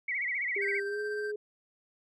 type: tone with vibrato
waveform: sine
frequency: 2093 Hz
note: C7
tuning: in tune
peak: -29 dBFS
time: 0.08-0.8 s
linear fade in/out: 5 ms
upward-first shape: sine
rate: 15 Hz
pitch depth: 150 cents each way
type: tone with pitch glide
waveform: sine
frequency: 401.1 to 419.6 Hz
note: G4 to G#4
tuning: +40 to +18 cents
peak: -32 dBFS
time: 0.56-1.36 s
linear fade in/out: 5 ms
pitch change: +78 cents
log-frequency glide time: 0.85-1 s
type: tone with tremolo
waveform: triangle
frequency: 1568 Hz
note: G6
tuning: in tune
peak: -33 dBFS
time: 0.61-1.32 s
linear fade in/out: 20 ms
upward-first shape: sine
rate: 16 Hz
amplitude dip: 35%
effects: MP3 64 kbps